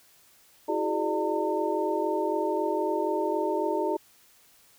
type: tone cluster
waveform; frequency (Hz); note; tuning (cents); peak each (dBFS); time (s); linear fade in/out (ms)
sine; 325.3 / 372.2 / 416.1 / 598 / 907; E4 / F#4 / G#4 / D5 / A#5; -23 / +10 / +3 / +31 / -48; -31; 0.68-3.97; 10
effects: white hiss -59 dBFS RMS until 4.78 s